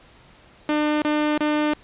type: tone bursts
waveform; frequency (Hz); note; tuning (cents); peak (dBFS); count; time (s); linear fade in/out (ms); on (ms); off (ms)
sawtooth; 300.7; D4; +41; -15; 3; 0.69-1.736; 2; 330; 28
effects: pink hiss -51 dBFS RMS until 1.83 s + resampled to 8000 Hz